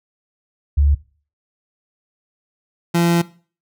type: tone pair in turn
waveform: sine / 30% pulse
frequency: 71.9 / 170.67 Hz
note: D2 / F3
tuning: -36 / -40 cents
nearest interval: octave + minor third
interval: 1496 cents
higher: second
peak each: -11 dBFS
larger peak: neither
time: 0.77-0.95 / 2.94-3.22 s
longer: second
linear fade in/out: 10 ms
effects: noise-tail reverb RT60 0.4 s tail -19 dB re dry